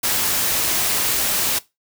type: noise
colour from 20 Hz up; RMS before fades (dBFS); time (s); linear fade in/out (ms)
white; -20; 0.03-1.59; 10
effects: noise-tail reverb RT60 0.2 s tail -18 dB re dry